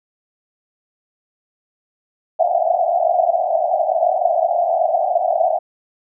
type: band-pass noise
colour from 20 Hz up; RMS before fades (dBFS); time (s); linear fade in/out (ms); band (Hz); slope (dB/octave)
pink; -17; 2.39-5.59; 10; 640 to 740; 96
effects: none